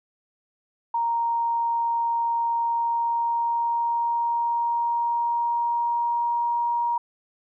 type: tone with pitch glide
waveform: sine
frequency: 932.3 to 946.4 Hz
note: A#5 to A#5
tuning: 0 to +26 cents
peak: -21 dBFS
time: 0.94-6.98 s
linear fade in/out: 5 ms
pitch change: +26 cents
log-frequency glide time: 2.55-6.67 s
effects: none